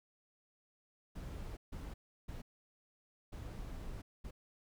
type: noise bursts at uneven times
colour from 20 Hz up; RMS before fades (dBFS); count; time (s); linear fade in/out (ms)
brown; -45; 5; 1.15-1.57 / 1.72-1.94 / 2.28-2.42 / 3.32-4.02 / 4.24-4.31; 10
effects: none